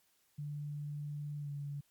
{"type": "tone with pitch glide", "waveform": "sine", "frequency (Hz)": [146.83, 143.31], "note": ["D3", "D3"], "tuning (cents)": [0, -42], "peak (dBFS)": -38, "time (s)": [0.38, 1.81], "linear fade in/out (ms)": 10, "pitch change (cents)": -42, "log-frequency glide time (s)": [1.39, 1.5], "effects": ["white hiss -73 dBFS RMS until 1.9 s", "MP3 96 kbps"]}